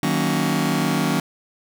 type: chord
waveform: sawtooth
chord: D# minor seventh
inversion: none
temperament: just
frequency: 155.56 / 186.68 / 233.3 / 280 Hz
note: D#3 / F#3 / A#3 / C#4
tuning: 0 / +16 / +2 / +18 cents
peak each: -20 dBFS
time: 0.03-1.2 s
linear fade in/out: 2 ms
effects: none